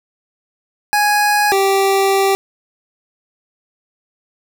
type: tone pair in turn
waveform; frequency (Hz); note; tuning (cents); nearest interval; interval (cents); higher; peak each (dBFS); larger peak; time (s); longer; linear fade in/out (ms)
25% pulse; 830.6 / 390.4; G#5 / G4; 0 / -7; octave + minor second; 1307; first; -8; neither; 0.93-1.52 / 1.52-2.35; second; 0
effects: none